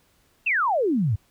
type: exponential sweep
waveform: sine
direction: down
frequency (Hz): 2794 to 92.5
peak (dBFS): -19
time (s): 0.46-1.16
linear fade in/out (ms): 10
effects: pink hiss -63 dBFS RMS until 1.3 s